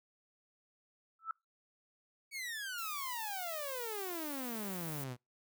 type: tone with exponential growth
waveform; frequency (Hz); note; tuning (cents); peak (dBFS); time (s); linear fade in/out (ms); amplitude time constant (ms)
sine; 1318.5; E6; 0; -31; 1.19-1.31; 2; 24
type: exponential sweep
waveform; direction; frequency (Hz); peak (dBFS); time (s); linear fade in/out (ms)
sawtooth; down; 2275 to 119.1; -36; 2.31-5.17; 50
type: noise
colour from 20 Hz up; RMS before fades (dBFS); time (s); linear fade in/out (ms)
violet; -45; 2.78-5.04; 2
effects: noise-tail reverb RT60 0.2 s tail -26 dB re dry